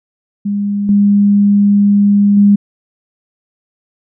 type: tone with level steps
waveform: sine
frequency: 202.9 Hz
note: G#3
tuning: 40 cents flat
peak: -13 / -6 / -4 dBFS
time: 0.45-2.56 s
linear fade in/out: 10 ms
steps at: 0.89 / 2.37 s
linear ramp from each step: 2 ms
effects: none